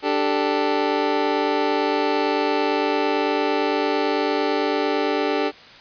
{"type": "chord", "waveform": "25% pulse", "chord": "D suspended fourth", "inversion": "none", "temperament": "just", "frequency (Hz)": [293.7, 391.6, 440.5], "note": ["D4", "G4", "A4"], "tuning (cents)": [0, -2, 2], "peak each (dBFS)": -20, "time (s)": [0.02, 5.52], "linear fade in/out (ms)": 50, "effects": ["white hiss -44 dBFS RMS until 5.8 s", "resampled to 11025 Hz"]}